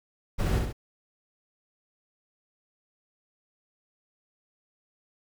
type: noise with echo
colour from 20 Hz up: brown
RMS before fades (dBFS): -26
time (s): 0.38-0.6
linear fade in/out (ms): 20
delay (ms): 65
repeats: 2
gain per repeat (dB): -4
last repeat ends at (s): 0.73
effects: none